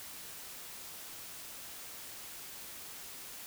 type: silence
effects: white hiss -47 dBFS RMS until 3.46 s